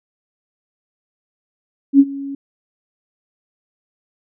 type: tone with ADSR envelope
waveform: sine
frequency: 277.2 Hz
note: C#4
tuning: in tune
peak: -3 dBFS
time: 1.93-2.35 s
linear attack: 65 ms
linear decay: 47 ms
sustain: -21 dB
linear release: 4 ms
effects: none